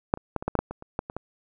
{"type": "clicks", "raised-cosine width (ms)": 1, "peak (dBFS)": [-6, -24, -12, -20, -11, -8, -8, -20, -27, -12, -20, -18], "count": 12, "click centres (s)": [0.139, 0.174, 0.363, 0.425, 0.48, 0.553, 0.59, 0.71, 0.824, 0.991, 1.099, 1.166], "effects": []}